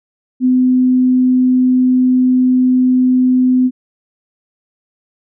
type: tone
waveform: sine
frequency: 254.1 Hz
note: B3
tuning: 49 cents sharp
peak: -8 dBFS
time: 0.4-3.71 s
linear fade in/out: 50 ms
effects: none